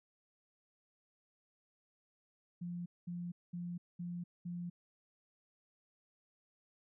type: tone bursts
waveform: sine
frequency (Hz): 174.61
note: F3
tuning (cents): 0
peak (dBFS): -39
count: 5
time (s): 2.61-4.7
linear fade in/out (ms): 10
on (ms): 250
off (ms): 210
effects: none